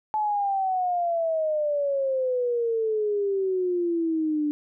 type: exponential sweep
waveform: sine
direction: down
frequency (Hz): 865 to 293.7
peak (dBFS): -22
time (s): 0.14-4.51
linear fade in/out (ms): 0
effects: none